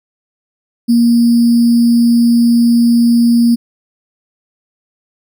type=tone with sample-and-hold; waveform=sine; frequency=235.5 Hz; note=A#3; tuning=18 cents sharp; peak=-6 dBFS; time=0.88-3.56 s; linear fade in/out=20 ms; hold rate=4900 Hz; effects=none